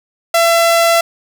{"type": "tone", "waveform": "sawtooth", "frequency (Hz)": 673, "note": "E5", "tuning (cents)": 36, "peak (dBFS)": -5, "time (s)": [0.34, 1.01], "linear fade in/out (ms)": 5, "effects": []}